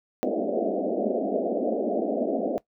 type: band-pass noise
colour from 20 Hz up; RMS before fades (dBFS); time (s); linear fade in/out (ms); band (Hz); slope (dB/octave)
white; -26; 0.23-2.58; 0; 200 to 700; 96
effects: noise-tail reverb RT60 0.1 s tail -18 dB re dry